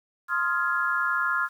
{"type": "chord", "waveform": "sine", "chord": "F minor seventh", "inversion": "second", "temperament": "just", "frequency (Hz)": [1047.7, 1257.2, 1396.9, 1676.3], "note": ["C6", "Eb6", "F6", "Ab6"], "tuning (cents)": [2, 18, 0, 16], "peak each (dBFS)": [-30, -31, -25, -30], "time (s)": [0.28, 1.49], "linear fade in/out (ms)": 50, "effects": ["9-bit"]}